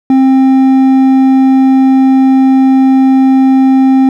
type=tone with hard clipping; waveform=triangle; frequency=264.7 Hz; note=C4; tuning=20 cents sharp; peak=-5 dBFS; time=0.1-4.09 s; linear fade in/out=2 ms; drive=9 dB; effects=none